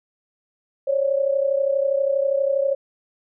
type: tone pair together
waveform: sine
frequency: 544.6 / 577 Hz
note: C#5 / D5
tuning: -31 / -31 cents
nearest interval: minor second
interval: 100 cents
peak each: -19 / -23 dBFS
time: 0.87-2.75 s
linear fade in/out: 10 ms
effects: none